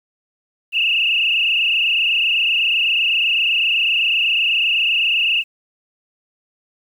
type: tone with frequency modulation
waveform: sine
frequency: 2742 Hz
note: F7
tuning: 32 cents flat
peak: -14 dBFS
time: 0.72-5.44 s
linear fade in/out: 50 ms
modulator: 27.9 Hz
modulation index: 5.2
effects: 8-bit